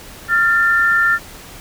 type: tone pair together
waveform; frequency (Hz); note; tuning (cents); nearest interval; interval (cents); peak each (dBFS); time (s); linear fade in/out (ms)
sine; 1390.1 / 1786; F6 / A6; -8 / +25; major third; 433; -14; 0.28-1.19; 50
effects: pink hiss -37 dBFS RMS until 1.6 s